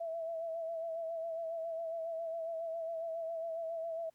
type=tone with vibrato; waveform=sine; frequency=659.3 Hz; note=E5; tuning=in tune; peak=-36 dBFS; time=0-4.1 s; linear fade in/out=10 ms; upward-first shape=sine; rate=7.3 Hz; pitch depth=39 cents each way; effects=pink hiss -75 dBFS RMS until 4.14 s + high-pass 80 Hz 12 dB/octave